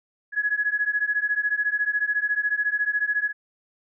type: beating tone pair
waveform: sine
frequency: 1674 / 1688 Hz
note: G#6 / G#6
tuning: +13 / +28 cents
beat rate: 14 Hz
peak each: -25 / -24 dBFS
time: 0.32-3.33 s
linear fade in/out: 50 ms
effects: none

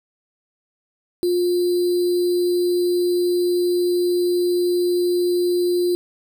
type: tone with sample-and-hold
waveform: sine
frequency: 353.6 Hz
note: F4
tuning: 22 cents sharp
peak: -16 dBFS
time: 1.23-5.95 s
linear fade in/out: 0 ms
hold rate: 4410 Hz
effects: none

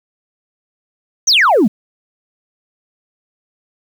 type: exponential sweep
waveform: sine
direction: down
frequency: 6560 to 185 Hz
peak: -6 dBFS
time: 1.27-1.68 s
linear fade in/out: 10 ms
effects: tanh soft clip ceiling -5 dBFS + 7-bit

